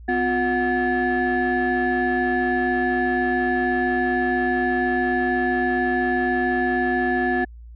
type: tone cluster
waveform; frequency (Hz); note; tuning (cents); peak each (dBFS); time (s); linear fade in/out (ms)
sine; 252.9 / 357.1 / 733 / 1725; B3 / F4 / F#5 / A6; +41 / +39 / -16 / -35; -23; 0.08-7.45; 10
effects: tanh soft clip ceiling -13 dBFS + added 58 Hz sine -38 dBFS peak until 7.75 s